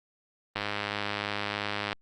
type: click train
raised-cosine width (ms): 0.3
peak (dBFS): -14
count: 142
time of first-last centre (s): 0.56-1.929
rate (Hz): 103
effects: Opus 32 kbps